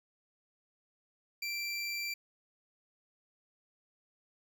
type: tone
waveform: 25% pulse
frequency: 2351 Hz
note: D7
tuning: 1 cent sharp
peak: -31 dBFS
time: 1.42-2.14 s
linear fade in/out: 5 ms
effects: none